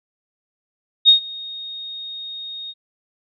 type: tone with ADSR envelope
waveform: sine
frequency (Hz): 3720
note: A#7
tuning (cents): -4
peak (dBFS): -5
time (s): 1.05-2.74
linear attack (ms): 36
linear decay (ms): 110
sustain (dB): -24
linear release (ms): 42
effects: none